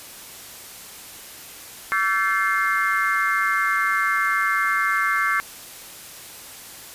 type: tone cluster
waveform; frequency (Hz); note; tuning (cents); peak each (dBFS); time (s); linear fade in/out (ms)
sine; 1143 / 1345 / 1549 / 1737 / 2114; D6 / E6 / G6 / A6 / C7; -47 / +34 / -21 / -23 / +17; -25; 1.92-5.4; 0
effects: white hiss -40 dBFS RMS until 6.94 s + resampled to 32000 Hz